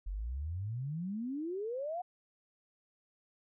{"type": "exponential sweep", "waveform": "sine", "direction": "up", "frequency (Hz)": [43.65, 740], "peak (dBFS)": -35, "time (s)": [0.06, 2.02], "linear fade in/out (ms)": 10, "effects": []}